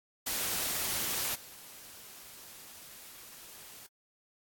white noise with level steps, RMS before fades -33 / -50 dBFS, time 0.26-3.87 s, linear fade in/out 10 ms, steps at 1.34 s, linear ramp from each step 20 ms, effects AAC 64 kbps

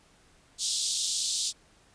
pink band-pass noise, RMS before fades -30 dBFS, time 0.58-1.53 s, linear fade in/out 50 ms, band 3500 to 9200 Hz, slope 48 dB/octave, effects pink hiss -61 dBFS RMS until 1.94 s + resampled to 22050 Hz

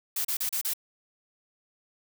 blue noise bursts, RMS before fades -29 dBFS, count 5, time 0.16-0.736 s, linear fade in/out 5 ms, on 88 ms, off 34 ms, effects none

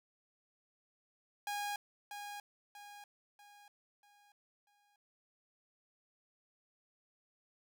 sawtooth tone with echo, 820 Hz, G#5, 22 cents flat, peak -33 dBFS, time 1.47-1.76 s, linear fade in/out 2 ms, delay 640 ms, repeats 5, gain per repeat -7 dB, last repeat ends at 4.96 s, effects none

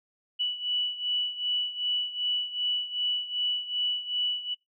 sine beating tone pair, 2955 / 2957.6 Hz, F#7 / F#7, -3 / -1 cents, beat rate 2.6 Hz, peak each -28 / -32 dBFS, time 0.39-4.55 s, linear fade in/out 20 ms, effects noise-tail reverb RT60 0.2 s tail -26 dB re dry

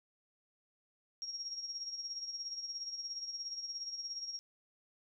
sine tone with tremolo, 5588 Hz, F8, in tune, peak -37 dBFS, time 1.22-4.39 s, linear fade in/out 0 ms, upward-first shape sine, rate 17 Hz, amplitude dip 60%, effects none

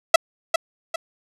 sawtooth tone with echo, 659.3 Hz, E5, in tune, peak -3 dBFS, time 0.14-0.16 s, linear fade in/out 5 ms, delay 400 ms, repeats 2, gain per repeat -8 dB, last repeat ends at 0.96 s, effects low-pass 10000 Hz 12 dB/octave

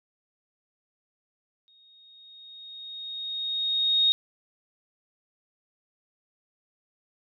sine tone with exponential growth, 3729 Hz, A#7, in tune, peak -17 dBFS, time 1.68-4.12 s, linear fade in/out 0 ms, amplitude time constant 530 ms, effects none

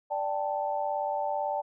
sine chord, D suspended fourth, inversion none, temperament just, 587.3 / 783.1 / 881 Hz, D5 / G5 / A5, 0 / -2 / +2 cents, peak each -32 dBFS, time 0.1-1.62 s, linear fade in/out 20 ms, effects none

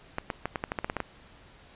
clicks, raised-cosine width 0.5 ms, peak -14 dBFS, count 11, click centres 0.184 / 0.302 / 0.456 / 0.558 / 0.639 / 0.719 / 0.788 / 0.845 / 0.899 / 0.967 / 1.003 s, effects pink hiss -54 dBFS RMS until 1.75 s + resampled to 8000 Hz

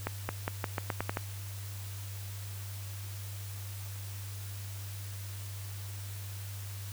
accelerating click train, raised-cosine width 0.5 ms, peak -16 dBFS, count 9, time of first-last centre 0.07-1.171 s, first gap 220 ms, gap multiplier 0.86, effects added 99 Hz sine -39 dBFS peak until 6.92 s + white hiss -48 dBFS RMS until 6.92 s

